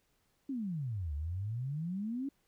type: exponential two-way sweep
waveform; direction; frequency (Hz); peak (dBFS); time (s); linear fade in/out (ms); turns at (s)
sine; down then up; 285.5 to 70.5 to 285.5; -34; 0.49-2.29; 5; 1.14
effects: pink hiss -75 dBFS RMS until 2.47 s